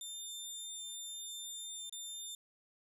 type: tone with dropouts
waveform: 20% pulse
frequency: 3599 Hz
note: A7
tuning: 38 cents sharp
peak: -37 dBFS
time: 0.01-2.35 s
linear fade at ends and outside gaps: 2 ms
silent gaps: 1.896-1.925 s
effects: none